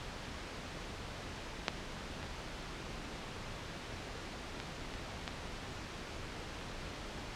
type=clicks; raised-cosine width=0.2 ms; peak=-11 / -29 / -22 / -26 / -19 dBFS; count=5; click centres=1.682 / 2.229 / 4.601 / 4.939 / 5.278 s; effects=pink hiss -44 dBFS RMS until 7.35 s + low-pass 5000 Hz 12 dB/octave